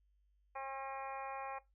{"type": "harmonic tone", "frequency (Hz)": 269.8, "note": "C#4", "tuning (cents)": -47, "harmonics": [2, 3, 4, 5, 6, 7, 8, 9], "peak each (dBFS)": [-48, -44, -47, -54, -58, -56, -59, -54], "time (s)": [0.55, 1.59], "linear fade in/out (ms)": 10, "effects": ["noise-tail reverb RT60 0.2 s tail -19 dB re dry", "added 50 Hz sine -70 dBFS peak until 1.74 s"]}